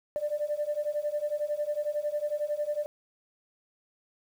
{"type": "beating tone pair", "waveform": "sine", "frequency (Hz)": [587.3, 598.3], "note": ["D5", "D5"], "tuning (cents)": [0, 32], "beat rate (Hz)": 11, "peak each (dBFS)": [-31, -30], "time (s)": [0.16, 2.86], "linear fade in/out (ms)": 0, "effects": ["tanh soft clip ceiling -21 dBFS", "9-bit"]}